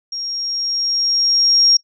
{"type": "tone with level ramp", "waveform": "sine", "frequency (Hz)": 5580, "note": "F8", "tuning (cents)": -2, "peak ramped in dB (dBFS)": [-23, -8], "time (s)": [0.12, 1.77], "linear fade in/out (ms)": 5, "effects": ["noise-tail reverb RT60 0.1 s tail -24 dB re dry"]}